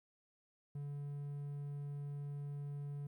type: tone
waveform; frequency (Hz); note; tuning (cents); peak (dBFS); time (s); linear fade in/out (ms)
triangle; 143.5; D3; -40; -39; 0.75-3.07; 5
effects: 13-bit